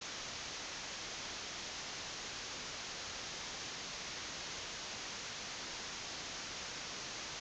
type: low-pass noise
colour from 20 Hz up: white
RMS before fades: -45 dBFS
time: 0.01-7.4 s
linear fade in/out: 10 ms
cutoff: 6800 Hz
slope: 96 dB/octave
effects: none